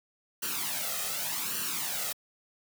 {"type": "noise with flanger", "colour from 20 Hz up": "white", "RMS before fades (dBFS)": -33, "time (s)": [0.42, 2.13], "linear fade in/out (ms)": 10, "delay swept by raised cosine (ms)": [0.68, 1.59], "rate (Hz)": 0.86, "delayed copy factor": 0.7, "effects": ["high-pass 150 Hz 12 dB/octave"]}